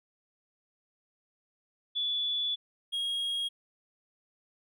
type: tone pair in turn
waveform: sine / triangle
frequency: 3443 / 3277 Hz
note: A7 / G#7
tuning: -38 / -24 cents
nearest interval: minor second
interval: 86 cents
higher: first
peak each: -28 dBFS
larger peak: neither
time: 1.95-2.56 / 2.92-3.49 s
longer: first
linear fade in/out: 20 ms
effects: none